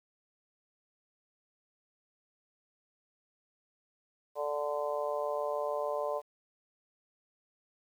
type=harmonic tone; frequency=146.83 Hz; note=D3; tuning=in tune; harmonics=3 / 4 / 5 / 6 / 7; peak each=-38 / -33 / -41 / -43 / -39 dBFS; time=4.35-6.22 s; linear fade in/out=50 ms; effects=10-bit